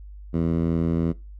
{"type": "tone with band-pass filter", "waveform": "10% pulse", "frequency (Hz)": 82.9, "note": "E2", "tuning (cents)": 10, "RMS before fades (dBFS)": -23, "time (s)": [0.33, 1.13], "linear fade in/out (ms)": 20, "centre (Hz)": 180, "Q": 0.96, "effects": ["noise-tail reverb RT60 0.3 s tail -22 dB re dry", "added 50 Hz sine -38 dBFS peak until 1.39 s"]}